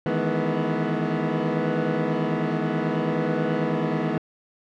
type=chord; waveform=20% pulse; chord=E major seventh; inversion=third; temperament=equal with one note detuned; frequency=155.56 / 164.81 / 211.8 / 246.9 Hz; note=D#3 / E3 / G#3 / B3; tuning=0 / 0 / +34 / 0 cents; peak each=-23 dBFS; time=0.06-4.18 s; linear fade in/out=2 ms; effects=low-pass 2000 Hz 12 dB/octave